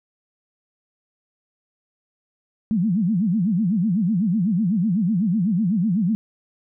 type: tone with vibrato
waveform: sine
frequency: 196 Hz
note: G3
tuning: in tune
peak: -17 dBFS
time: 2.71-6.15 s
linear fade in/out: 0 ms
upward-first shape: sine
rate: 8 Hz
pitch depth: 280 cents each way
effects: none